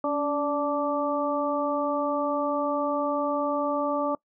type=harmonic tone with a mistuned harmonic; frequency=291.8 Hz; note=D4; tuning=11 cents flat; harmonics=1 / 2 / 3 / 4; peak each=-29 / -27 / -32 / -30 dBFS; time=0.04-4.15 s; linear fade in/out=2 ms; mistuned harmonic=1; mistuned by=-45 cents; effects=noise-tail reverb RT60 0.1 s tail -23 dB re dry